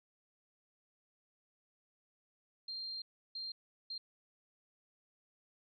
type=tone bursts at uneven times; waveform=sine; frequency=4186 Hz; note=C8; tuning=in tune; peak=-40 dBFS; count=3; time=2.68-3.02 / 3.35-3.52 / 3.9-3.98 s; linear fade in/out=5 ms; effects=none

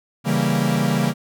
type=chord; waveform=45% pulse; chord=C# diminished seventh; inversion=none; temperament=equal; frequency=138.59 / 164.81 / 196 / 233.1 Hz; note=C#3 / E3 / G3 / Bb3; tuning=0 / 0 / 0 / 0 cents; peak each=-23 dBFS; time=0.24-1.14 s; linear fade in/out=50 ms; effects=none

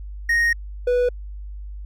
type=tone pair in turn; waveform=triangle; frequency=1864.7 / 491.9 Hz; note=A#6 / B4; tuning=0 / -7 cents; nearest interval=octave + major seventh; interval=2307 cents; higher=first; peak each=-14 dBFS; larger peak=neither; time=0.29-0.53 / 0.87-1.09 s; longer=first; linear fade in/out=5 ms; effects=added 50 Hz sine -31 dBFS peak until 1.85 s

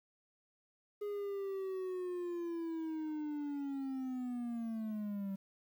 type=linear sweep; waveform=triangle; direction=down; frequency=415.1 to 192.5 Hz; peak=-35 dBFS; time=1.01-5.36 s; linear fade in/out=10 ms; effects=11-bit

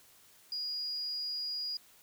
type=tone; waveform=sine; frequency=4878 Hz; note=D#8; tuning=35 cents flat; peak=-34 dBFS; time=0.52-1.77 s; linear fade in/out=2 ms; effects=white hiss -61 dBFS RMS until 2.02 s

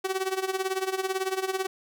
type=tone with tremolo; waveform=sawtooth; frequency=380 Hz; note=F#4; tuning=46 cents sharp; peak=-20 dBFS; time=0.04-1.67 s; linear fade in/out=10 ms; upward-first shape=sine; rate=18 Hz; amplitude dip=80%; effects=none

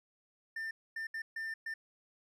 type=tone bursts at uneven times; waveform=triangle; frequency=1794 Hz; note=A6; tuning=33 cents sharp; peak=-35 dBFS; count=5; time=0.56-0.71 / 0.96-1.07 / 1.14-1.22 / 1.36-1.54 / 1.66-1.74 s; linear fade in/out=5 ms; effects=none

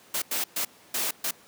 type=noise bursts at uneven times; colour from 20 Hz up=white; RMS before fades=-28 dBFS; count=5; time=0.14-0.22 / 0.31-0.44 / 0.56-0.65 / 0.94-1.11 / 1.24-1.31 s; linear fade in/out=5 ms; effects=pink hiss -54 dBFS RMS until 1.47 s + high-pass 200 Hz 12 dB/octave

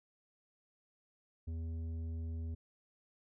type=tone with tanh clipping; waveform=sine; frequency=81.8 Hz; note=E2; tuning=13 cents flat; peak=-39 dBFS; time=1.47-2.55 s; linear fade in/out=10 ms; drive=9 dB; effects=none

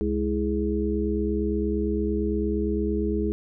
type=harmonic tone with a mistuned harmonic; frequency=69.3 Hz; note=C#2; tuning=in tune; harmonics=1 / 3 / 5 / 6; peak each=-28 / -28 / -28 / -28 dBFS; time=0.01-3.32 s; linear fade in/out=0 ms; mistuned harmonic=5; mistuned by=-100 cents; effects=none

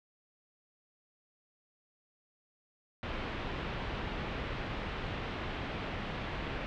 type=low-pass noise; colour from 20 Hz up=pink; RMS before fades=-38 dBFS; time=3.03-6.66 s; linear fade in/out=0 ms; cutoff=3300 Hz; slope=24 dB/octave; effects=none

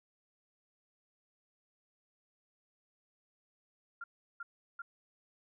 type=tone bursts; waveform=sine; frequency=1394 Hz; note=F6; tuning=4 cents flat; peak=-40 dBFS; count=3; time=4.01-4.82 s; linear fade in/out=5 ms; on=30 ms; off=360 ms; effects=none

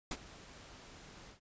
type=noise with ADSR envelope; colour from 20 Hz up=pink; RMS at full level=-36 dBFS; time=0.11-1.4 s; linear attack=4 ms; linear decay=47 ms; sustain=-18 dB; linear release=110 ms; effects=resampled to 16000 Hz

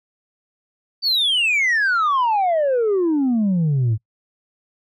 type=exponential sweep; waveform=sine; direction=down; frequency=4645 to 103.83 Hz; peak=-13 dBFS; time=1.02-3.98 s; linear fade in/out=50 ms; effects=noise-tail reverb RT60 0.1 s tail -24 dB re dry + tanh soft clip ceiling -14 dBFS

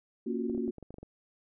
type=chord; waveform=sine; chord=Gb major seventh; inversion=first; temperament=equal; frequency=233.1 / 277.2 / 349.2 / 370 Hz; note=Bb3 / Db4 / F4 / Gb4; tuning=0 / 0 / 0 / 0 cents; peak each=-33 / -37 / -38 / -36 dBFS; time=0.26-0.71 s; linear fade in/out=10 ms
type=clicks; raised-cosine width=2 ms; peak=-32 dBFS; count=10; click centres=0.498 / 0.548 / 0.578 / 0.679 / 0.783 / 0.827 / 0.906 / 0.942 / 0.984 / 1.03 s
effects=none

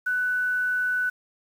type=tone with quantisation; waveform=sine; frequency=1492 Hz; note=F#6; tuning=14 cents sharp; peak=-22 dBFS; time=0.06-1.1 s; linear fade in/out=10 ms; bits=8; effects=none

